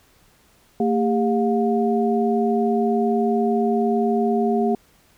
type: tone cluster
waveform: sine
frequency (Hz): 227.2 / 402.8 / 714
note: A#3 / G4 / F5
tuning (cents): -44 / +47 / +38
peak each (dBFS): -20 / -21 / -24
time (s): 0.8-4.75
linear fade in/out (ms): 2
effects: pink hiss -57 dBFS RMS until 5.17 s